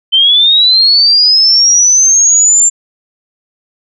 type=linear sweep; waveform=sine; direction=up; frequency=3071 to 7330 Hz; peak=-4 dBFS; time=0.12-2.7 s; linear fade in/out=20 ms; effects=none